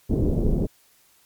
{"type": "low-pass noise", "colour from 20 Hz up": "pink", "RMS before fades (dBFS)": -21, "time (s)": [0.09, 0.67], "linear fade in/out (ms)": 20, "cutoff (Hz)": 440, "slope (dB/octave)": 24, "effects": ["white hiss -59 dBFS RMS until 1.25 s", "MP3 96 kbps"]}